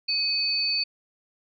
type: tone pair together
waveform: sine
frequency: 2531 / 4510 Hz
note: D#7 / C#8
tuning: +29 / +29 cents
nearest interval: minor seventh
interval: 1000 cents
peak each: -31 / -23 dBFS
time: 0.08-0.84 s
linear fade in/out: 10 ms
effects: none